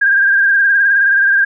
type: tone with vibrato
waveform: sine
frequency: 1603 Hz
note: G6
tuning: 38 cents sharp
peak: -8 dBFS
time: 0.01-1.45 s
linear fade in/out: 10 ms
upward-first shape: sine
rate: 19 Hz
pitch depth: 47 cents each way
effects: none